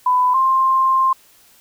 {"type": "tone pair in turn", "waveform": "sine", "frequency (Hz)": [1000, 1054.6], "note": ["B5", "C6"], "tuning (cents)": [21, 13], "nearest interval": "minor second", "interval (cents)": 92, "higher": "second", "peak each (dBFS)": -12, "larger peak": "neither", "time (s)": [[0.06, 0.34], [0.34, 1.13]], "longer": "second", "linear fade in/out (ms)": 5, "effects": ["white hiss -51 dBFS RMS until 1.6 s"]}